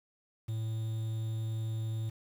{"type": "tone with quantisation", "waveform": "triangle", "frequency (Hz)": 111.1, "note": "A2", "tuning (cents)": 17, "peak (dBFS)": -30, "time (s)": [0.48, 2.1], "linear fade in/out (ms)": 10, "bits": 9, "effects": []}